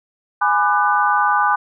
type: chord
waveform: sine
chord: G# half-diminished seventh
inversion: none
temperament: just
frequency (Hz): 830.6 / 996.7 / 1196.1 / 1495.1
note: G#5 / B5 / D6 / F#6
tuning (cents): 0 / +16 / +31 / +18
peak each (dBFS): -18 / -20 / -18 / -20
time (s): 0.41-1.56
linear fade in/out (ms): 10
effects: none